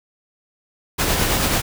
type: noise with tremolo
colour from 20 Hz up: pink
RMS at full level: -18 dBFS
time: 0.98-1.62 s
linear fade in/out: 20 ms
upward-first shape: sine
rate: 9.2 Hz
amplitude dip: 30%
effects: none